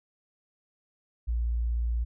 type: tone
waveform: sine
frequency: 58.27 Hz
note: A#1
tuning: in tune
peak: -25 dBFS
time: 1.27-2.05 s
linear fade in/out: 20 ms
effects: none